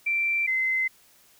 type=tone pair in turn; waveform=sine; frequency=2349 / 2059 Hz; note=D7 / C7; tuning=0 / -28 cents; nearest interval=major second; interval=228 cents; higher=first; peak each=-22 dBFS; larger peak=neither; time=0.06-0.47 / 0.47-0.88 s; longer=neither; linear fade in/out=10 ms; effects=white hiss -58 dBFS RMS until 1.39 s